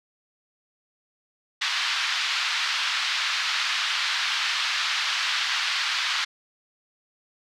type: band-pass noise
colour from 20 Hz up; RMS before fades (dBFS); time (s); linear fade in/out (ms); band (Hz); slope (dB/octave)
white; -26; 1.61-6.25; 10; 1100 to 4400; 24
effects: none